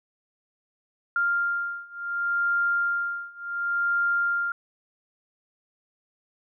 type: beating tone pair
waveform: sine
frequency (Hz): 1396.9 / 1397.59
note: F6 / F6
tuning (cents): 0 / +1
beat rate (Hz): 0.69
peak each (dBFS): -27 / -26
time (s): 1.16-4.52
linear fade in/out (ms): 2
effects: none